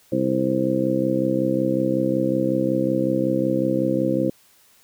harmonic tone, 65.41 Hz, C2, in tune, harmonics 2 / 3 / 4 / 5 / 6 / 7 / 8, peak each -29 / -26 / -25 / -23 / -35 / -33 / -24 dBFS, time 0.12-4.3 s, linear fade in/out 5 ms, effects white hiss -56 dBFS RMS until 4.83 s

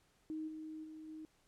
sine tone with level steps, 313.1 Hz, D#4, 11 cents sharp, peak -39 / -44 / -48 / -46 dBFS, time 0.3-1.25 s, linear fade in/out 0 ms, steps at 0.47 / 0.83 / 1.07 s, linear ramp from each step 20 ms, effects pink hiss -73 dBFS RMS until 1.47 s + low-pass 11000 Hz 12 dB/octave

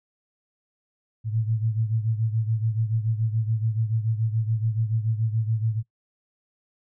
sine beating tone pair, 109.8 / 116.8 Hz, A2 / A#2, -3 / +4 cents, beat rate 7 Hz, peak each -23 / -28 dBFS, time 1.24-5.83 s, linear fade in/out 50 ms, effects noise-tail reverb RT60 0.1 s tail -21 dB re dry

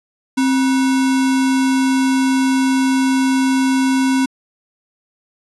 sine tone with sample-and-hold, 263.8 Hz, C4, 14 cents sharp, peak -12 dBFS, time 0.37-4.26 s, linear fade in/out 10 ms, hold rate 1225 Hz, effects resampled to 24000 Hz

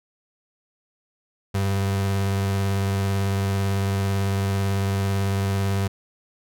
35% pulse tone with vibrato, 98 Hz, G2, in tune, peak -19 dBFS, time 1.54-5.88 s, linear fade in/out 10 ms, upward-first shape sine, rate 18 Hz, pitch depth 21 cents each way, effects none

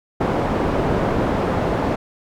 white low-pass noise, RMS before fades -20 dBFS, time 0.2-1.96 s, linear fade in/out 10 ms, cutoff 630 Hz, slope 12 dB/octave, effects none

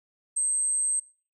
sine tone, 8290 Hz, C9, 17 cents flat, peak -23 dBFS, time 0.36-1 s, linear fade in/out 10 ms, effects noise-tail reverb RT60 0.5 s tail -26 dB re dry

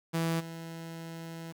sawtooth tone with level steps, 164.81 Hz, E3, in tune, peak -24 / -36 dBFS, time 0.13-1.53 s, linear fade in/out 20 ms, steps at 0.39 s, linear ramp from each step 20 ms, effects 9-bit

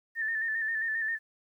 sine tone with vibrato, 1789 Hz, A6, 28 cents sharp, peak -28 dBFS, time 0.15-1.19 s, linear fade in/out 50 ms, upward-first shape square, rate 7.5 Hz, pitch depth 38 cents each way, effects 11-bit

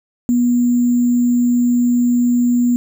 sine tone with sample-and-hold, 242.7 Hz, B3, 30 cents flat, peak -11 dBFS, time 0.29-2.76 s, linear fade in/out 0 ms, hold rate 7350 Hz, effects none

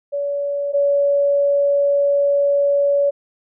sine tone pair in turn, 569 / 566.9 Hz, C#5 / C#5, +45 / +39 cents, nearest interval unison, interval 6 cents, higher first, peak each -19 / -13 dBFS, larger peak second, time 0.12-0.73 / 0.73-3.11 s, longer second, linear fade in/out 20 ms, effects none

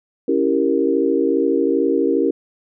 sine chord, C# diminished seventh, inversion none, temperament equal, 277.2 / 329.6 / 392 / 466.2 Hz, C#4 / E4 / G4 / Bb4, 0 / 0 / 0 / 0 cents, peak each -20 dBFS, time 0.28-2.31 s, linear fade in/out 5 ms, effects none

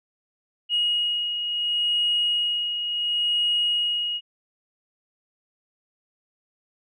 sine beating tone pair, 2885 / 2885.71 Hz, F#7 / F#7, -44 / -44 cents, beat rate 0.71 Hz, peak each -21 / -30 dBFS, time 0.69-4.21 s, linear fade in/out 50 ms, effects tanh soft clip ceiling -14 dBFS

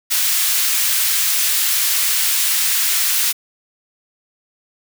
white high-pass noise, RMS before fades -17 dBFS, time 0.1-3.33 s, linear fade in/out 20 ms, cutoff 1700 Hz, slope 12 dB/octave, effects none

